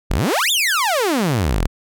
sawtooth exponential two-way sweep, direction up then down, 33.07 to 3729 to 33.07 Hz, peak -12 dBFS, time 0.1-1.67 s, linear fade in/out 10 ms, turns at 0.51 s, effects none

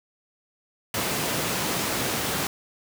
pink high-pass noise, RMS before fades -27 dBFS, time 0.94-2.47 s, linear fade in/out 2 ms, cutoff 140 Hz, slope 12 dB/octave, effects none

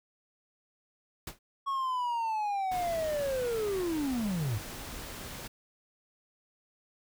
pink noise with exponential decay, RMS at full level -34 dBFS, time 1.27-1.39 s, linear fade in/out 5 ms, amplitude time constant 26 ms
triangle linear sweep, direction down, 1108.7 to 94.6 Hz, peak -27 dBFS, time 1.66-4.59 s, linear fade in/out 20 ms
pink noise, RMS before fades -42 dBFS, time 2.71-5.48 s, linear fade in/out 10 ms
effects none

